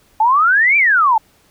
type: exponential two-way sweep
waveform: sine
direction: up then down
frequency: 846 to 2400 to 846 Hz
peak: -9 dBFS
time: 0.2-1.18 s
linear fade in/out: 5 ms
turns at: 0.77 s
effects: pink hiss -54 dBFS RMS until 1.5 s